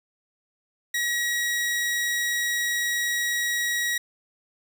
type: tone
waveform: sawtooth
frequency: 1909 Hz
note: A#6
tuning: 41 cents sharp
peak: -20 dBFS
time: 0.94-3.98 s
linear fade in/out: 5 ms
effects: none